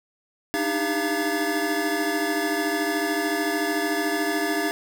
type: tone cluster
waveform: square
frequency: 299.2 / 312.8 / 399.6 / 687 / 1712 Hz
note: D4 / D#4 / G4 / F5 / A6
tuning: +32 / +9 / +33 / -29 / -48 cents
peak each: -30 dBFS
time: 0.54-4.71 s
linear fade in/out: 0 ms
effects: 9-bit